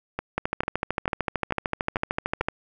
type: two click trains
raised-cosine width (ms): 0.5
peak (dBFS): -13 / -9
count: 6 / 29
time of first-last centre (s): 0.19-2.412 / 0.38-2.485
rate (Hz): 2.25 / 13.3
effects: none